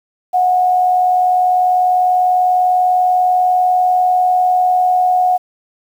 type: tone with amplitude modulation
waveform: sine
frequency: 730 Hz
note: F#5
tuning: 24 cents flat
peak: -8 dBFS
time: 0.33-5.38 s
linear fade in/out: 20 ms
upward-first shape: sine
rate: 80.1 Hz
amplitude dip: 35%
effects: 7-bit